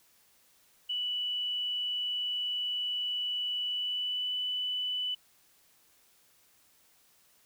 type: tone with pitch glide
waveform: sine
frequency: 2960 to 2987 Hz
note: F#7 to F#7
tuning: 0 to +16 cents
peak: -30 dBFS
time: 0.89-5.15 s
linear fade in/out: 10 ms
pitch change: +16 cents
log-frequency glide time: 3.65-4.35 s
effects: white hiss -65 dBFS RMS until 7.45 s